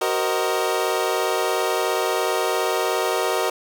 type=chord; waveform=25% pulse; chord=C half-diminished seventh; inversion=second; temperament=equal with one note detuned; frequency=376.5 / 466.2 / 523.3 / 622.3 Hz; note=Gb4 / Bb4 / C5 / Eb5; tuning=+30 / 0 / 0 / 0 cents; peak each=-21 / -21 / -26 / -22 dBFS; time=0.01-3.5 s; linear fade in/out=5 ms; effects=none